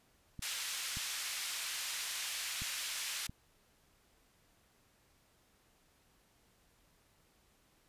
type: clicks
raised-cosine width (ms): 5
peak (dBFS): -32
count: 4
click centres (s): 0.393 / 0.971 / 2.62 / 3.295
type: band-pass noise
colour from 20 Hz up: pink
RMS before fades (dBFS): -40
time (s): 0.42-3.27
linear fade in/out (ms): 5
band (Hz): 2200 to 11000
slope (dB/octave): 12
effects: pink hiss -70 dBFS RMS until 7.88 s + resampled to 32000 Hz